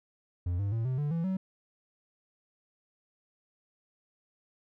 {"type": "tone with pitch steps", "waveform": "triangle", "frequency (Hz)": [88.2, 100.15, 113.72, 129.13, 146.63, 166.5, 189.06], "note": ["F2", "G2", "A#2", "C3", "D3", "E3", "F#3"], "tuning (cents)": [18, 38, -42, -22, -2, 18, 38], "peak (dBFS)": -26, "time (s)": [0.46, 1.37], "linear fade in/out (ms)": 5, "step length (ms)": 130, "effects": []}